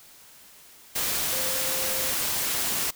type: tone in noise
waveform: sine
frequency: 523.3 Hz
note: C5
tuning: in tune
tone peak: -36 dBFS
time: 1.32-2.12 s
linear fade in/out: 10 ms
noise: white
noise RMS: -27 dBFS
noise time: 0.95-2.91 s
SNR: -12 dB
effects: white hiss -51 dBFS RMS until 2.95 s